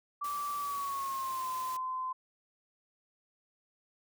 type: tone with pitch glide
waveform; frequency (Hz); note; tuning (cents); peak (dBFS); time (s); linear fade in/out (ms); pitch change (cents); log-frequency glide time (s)
sine; 1162 to 1029.3; D6 to C6; -19 to -29; -33; 0.21-2.13; 10; -210; 0.56-1.49
type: noise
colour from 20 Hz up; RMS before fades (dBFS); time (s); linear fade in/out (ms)
white; -47; 0.24-1.77; 5
effects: none